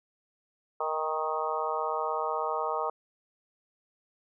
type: harmonic tone with a mistuned harmonic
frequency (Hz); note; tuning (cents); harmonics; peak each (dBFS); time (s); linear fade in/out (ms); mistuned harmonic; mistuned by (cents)
156.1; D#3; +6; 3 / 4 / 5 / 6 / 7 / 8; -35 / -35 / -35 / -35 / -35 / -35; 0.8-2.9; 5; 5; +22
effects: none